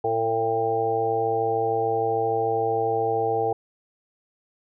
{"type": "harmonic tone with a mistuned harmonic", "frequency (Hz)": 113.1, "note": "A2", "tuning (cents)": 48, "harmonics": [1, 3, 4, 5, 6, 7], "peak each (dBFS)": [-35, -34, -24, -36, -30, -25], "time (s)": [0.04, 3.53], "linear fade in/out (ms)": 5, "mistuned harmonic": 5, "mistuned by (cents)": -20, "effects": []}